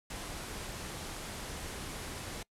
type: low-pass noise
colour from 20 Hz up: pink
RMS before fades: -42 dBFS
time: 0.1-2.43 s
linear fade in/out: 5 ms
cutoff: 12000 Hz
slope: 48 dB/octave
effects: noise-tail reverb RT60 0.1 s tail -24 dB re dry